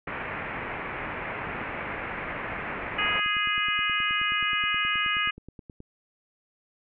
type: low-pass noise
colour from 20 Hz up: white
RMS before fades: -34 dBFS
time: 0.07-3.2 s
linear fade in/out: 5 ms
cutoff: 2400 Hz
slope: 48 dB/octave
type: click train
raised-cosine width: 3 ms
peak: -30 dBFS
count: 32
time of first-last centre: 2.52-5.804 s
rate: 9.44 Hz
type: harmonic tone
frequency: 415.3 Hz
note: G#4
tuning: in tune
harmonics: 3 / 4 / 5 / 6 / 7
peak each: -30 / -30 / -30 / -30 / -30 dBFS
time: 2.98-5.31 s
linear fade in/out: 10 ms
effects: none